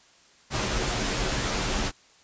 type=noise with comb filter; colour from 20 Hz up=pink; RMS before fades=-27 dBFS; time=0.5-1.92 s; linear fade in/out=50 ms; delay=12 ms; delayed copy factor=-0.55; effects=white hiss -57 dBFS RMS until 2.23 s + resampled to 16000 Hz